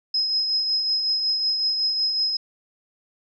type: tone with tremolo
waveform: sine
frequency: 5110 Hz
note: D#8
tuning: 45 cents sharp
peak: -18 dBFS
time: 0.14-2.37 s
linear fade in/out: 5 ms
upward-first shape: triangle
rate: 5.4 Hz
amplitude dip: 45%
effects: none